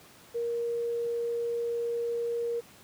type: tone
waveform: sine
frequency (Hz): 470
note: A#4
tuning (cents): +14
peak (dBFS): -28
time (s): 0.34-2.61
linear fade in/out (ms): 20
effects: pink hiss -54 dBFS RMS until 2.83 s + high-pass 100 Hz 12 dB/octave